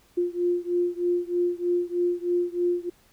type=beating tone pair; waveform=sine; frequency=350.5 / 353.7 Hz; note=F4 / F4; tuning=+6 / +22 cents; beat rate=3.2 Hz; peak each=-25 / -26 dBFS; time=0.17-2.9 s; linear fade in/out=10 ms; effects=pink hiss -60 dBFS RMS until 3.12 s